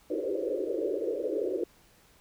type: band-pass noise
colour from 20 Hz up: white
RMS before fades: -31 dBFS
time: 0.1-1.64 s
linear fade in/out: 5 ms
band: 310 to 560 Hz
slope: 96 dB/octave
effects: pink hiss -61 dBFS RMS until 2.2 s